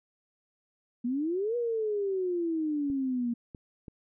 sine exponential two-way sweep, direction up then down, 233.1 to 486 to 233.1 Hz, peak -27 dBFS, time 1.04-3.34 s, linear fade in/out 10 ms, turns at 1.56 s
clicks, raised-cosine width 3 ms, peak -30 dBFS, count 3, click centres 2.901 / 3.548 / 3.882 s
effects none

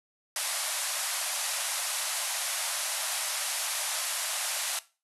white band-pass noise, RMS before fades -32 dBFS, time 0.36-4.79 s, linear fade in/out 2 ms, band 560 to 12000 Hz, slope 96 dB/octave, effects noise-tail reverb RT60 0.3 s tail -17 dB re dry

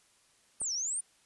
sine exponential two-way sweep, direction down then up, 9397 to 5274 to 9397 Hz, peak -31 dBFS, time 0.6-1.01 s, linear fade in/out 10 ms, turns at 0.73 s
click, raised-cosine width 1 ms, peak -33 dBFS, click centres 0.616 s
effects white hiss -66 dBFS RMS until 1.25 s + resampled to 24000 Hz

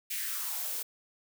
blue noise with high-pass filter sweep, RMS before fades -35 dBFS, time 0.1-0.83 s, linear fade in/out 10 ms, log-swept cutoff 2400 to 410 Hz, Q 3.7, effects none

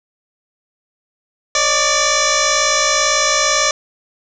sine tone with frequency modulation, 2303 Hz, D7, 34 cents flat, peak -12 dBFS, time 1.55-3.71 s, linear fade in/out 2 ms, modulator 583 Hz, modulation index 7.4, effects none

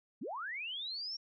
sine linear sweep, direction up, 162.9 to 5588 Hz, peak -38 dBFS, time 0.21-1.17 s, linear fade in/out 10 ms, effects none

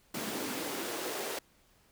pink noise with high-pass filter sweep, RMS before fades -37 dBFS, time 0.14-1.39 s, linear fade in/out 5 ms, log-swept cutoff 220 to 460 Hz, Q 2.1, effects pink hiss -66 dBFS RMS until 1.91 s

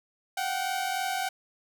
sawtooth tone pair together, 725 / 768.3 Hz, F#5 / G5, -35 / -35 cents, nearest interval minor second, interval 100 cents, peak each -29 / -26 dBFS, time 0.37-1.29 s, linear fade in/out 5 ms, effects none

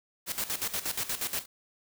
white noise with tremolo, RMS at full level -31 dBFS, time 0.26-1.46 s, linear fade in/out 50 ms, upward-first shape square, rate 8.4 Hz, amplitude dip 75%, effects none

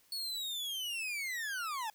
40% pulse linear sweep, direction down, 4435 to 830.6 Hz, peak -35 dBFS, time 0.12-1.9 s, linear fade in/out 2 ms, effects white hiss -67 dBFS RMS until 1.94 s

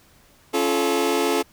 sawtooth chord, Db augmented, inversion none, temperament just, 277.2 / 346.5 / 433.1 Hz, Db4 / F4 / A4, 0 / -14 / -27 cents, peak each -21 / -20 / -18 dBFS, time 0.53-1.43 s, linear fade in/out 20 ms, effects pink hiss -55 dBFS RMS until 1.52 s

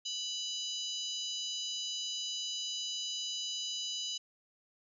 harmonic tone with a mistuned harmonic, 987.8 Hz, B5, in tune, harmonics 3 / 4 / 5 / 6 / 7, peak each -39 / -41 / -43 / -45 / -46 dBFS, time 0.05-4.18 s, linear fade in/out 10 ms, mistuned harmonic 6, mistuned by +91 cents, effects none

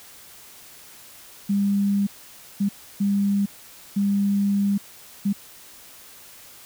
sine tone bursts at uneven times, 200.4 Hz, G3, 38 cents sharp, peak -18 dBFS, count 5, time 1.49-2.07 / 2.6-2.69 / 3-3.46 / 3.96-4.78 / 5.25-5.33 s, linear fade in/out 10 ms, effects white hiss -46 dBFS RMS until 6.65 s

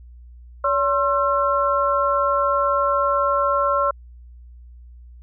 sine tone cluster, 568 / 1066 / 1348 Hz, C#5 / C6 / E6, +42 / +32 / +38 cents, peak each -21 dBFS, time 0.64-3.91 s, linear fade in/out 5 ms, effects added 60 Hz sine -40 dBFS peak until 5.22 s

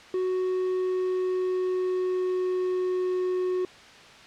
triangle tone with pitch glide, 370 to 366.4 Hz, F#4 to F#4, 0 to -17 cents, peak -22 dBFS, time 0.14-3.65 s, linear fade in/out 2 ms, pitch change -17 cents, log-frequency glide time 0.53-3.19 s, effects white hiss -48 dBFS RMS until 4.26 s + low-pass 4000 Hz 12 dB/octave

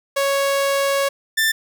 sawtooth tone pair in turn, 554.4 / 1778 Hz, C#5 / A6, 0 / +18 cents, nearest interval octave + minor sixth, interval 2018 cents, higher second, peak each -13 / -12 dBFS, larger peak second, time 0.16-1.09 / 1.37-1.52 s, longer first, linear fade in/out 10 ms, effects 9-bit

